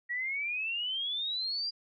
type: exponential sweep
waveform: sine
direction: up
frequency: 1904 to 4847 Hz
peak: -31 dBFS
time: 0.09-1.71 s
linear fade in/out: 20 ms
effects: none